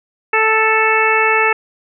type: harmonic tone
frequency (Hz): 440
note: A4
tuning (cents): 0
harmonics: 1 / 2 / 3 / 4 / 5 / 6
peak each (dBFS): -18 / -18 / -18 / -18 / -18 / -18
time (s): 0.33-1.53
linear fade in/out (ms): 5
effects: none